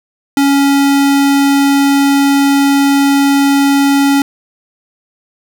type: tone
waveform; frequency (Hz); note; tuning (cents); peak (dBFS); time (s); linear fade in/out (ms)
square; 279; C#4; +11; -8; 0.37-4.22; 2
effects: none